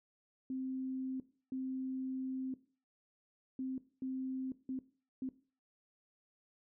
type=tone bursts at uneven times; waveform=sine; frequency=261.3 Hz; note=C4; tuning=2 cents flat; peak=-36 dBFS; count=6; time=0.5-1.2 / 1.52-2.54 / 3.59-3.78 / 4.02-4.52 / 4.69-4.79 / 5.22-5.29 s; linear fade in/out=2 ms; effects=noise-tail reverb RT60 0.4 s tail -17 dB re dry